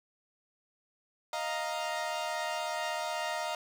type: chord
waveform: sawtooth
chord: Eb suspended second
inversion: none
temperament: equal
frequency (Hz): 622.3 / 698.5 / 932.3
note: Eb5 / F5 / Bb5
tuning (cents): 0 / 0 / 0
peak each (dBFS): -33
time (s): 1.33-3.55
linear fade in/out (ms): 2
effects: low-pass 8000 Hz 12 dB/octave + 9-bit